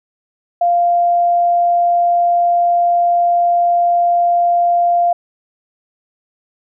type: tone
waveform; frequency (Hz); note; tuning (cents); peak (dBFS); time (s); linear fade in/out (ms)
sine; 696; F5; -6; -10; 0.61-5.13; 5
effects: none